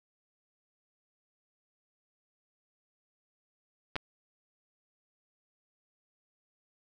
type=clicks; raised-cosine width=0.3 ms; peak=-18 / -16 dBFS; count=2; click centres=3.957 / 3.964 s; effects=none